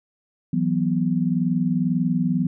sine chord, E suspended second, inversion none, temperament equal, 164.81 / 185 / 246.9 Hz, E3 / F#3 / B3, 0 / 0 / 0 cents, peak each -23 dBFS, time 0.53-2.47 s, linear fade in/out 5 ms, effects none

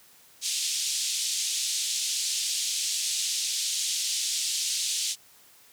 white band-pass noise, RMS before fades -29 dBFS, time 0.41-5.16 s, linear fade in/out 50 ms, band 3100 to 8200 Hz, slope 24 dB/octave, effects white hiss -56 dBFS RMS until 5.72 s + high-pass 60 Hz 12 dB/octave

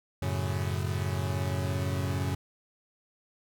40% pulse chord, F# minor, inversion none, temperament equal, 92.5 / 110 / 138.59 Hz, F#2 / A2 / C#3, 0 / 0 / 0 cents, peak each -30 / -35 / -32 dBFS, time 0.22-2.35 s, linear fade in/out 5 ms, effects none

